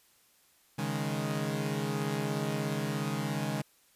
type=chord; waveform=sawtooth; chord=C# suspended second; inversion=none; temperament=equal; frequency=138.59 / 155.56 / 207.7 Hz; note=C#3 / D#3 / G#3; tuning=0 / 0 / 0 cents; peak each=-31 dBFS; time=0.78-3.62 s; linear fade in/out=10 ms; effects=white hiss -65 dBFS RMS until 3.95 s + resampled to 32000 Hz